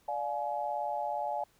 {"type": "chord", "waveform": "sine", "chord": "D diminished", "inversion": "none", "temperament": "just", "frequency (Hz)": [587.3, 704.8, 845.8], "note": ["D5", "F5", "Ab5"], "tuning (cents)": [0, 16, 31], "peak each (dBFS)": [-37, -36, -34], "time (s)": [0.08, 1.44], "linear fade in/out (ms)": 5, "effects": ["pink hiss -67 dBFS RMS until 1.59 s"]}